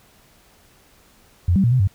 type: tone with pitch steps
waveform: sine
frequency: 88 / 193 / 119.2 / 128.4 / 97.2 Hz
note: F2 / G3 / A#2 / C3 / G2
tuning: +14 / -27 / +39 / -32 / -14 cents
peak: -13 dBFS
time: 1.48-1.875 s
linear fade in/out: 5 ms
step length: 79 ms
effects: pink hiss -54 dBFS RMS until 1.94 s